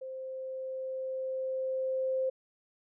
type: tone with level ramp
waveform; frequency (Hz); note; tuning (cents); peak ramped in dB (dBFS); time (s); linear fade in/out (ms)
sine; 523.3; C5; 0; -38 to -27; 0.01-2.3; 10
effects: none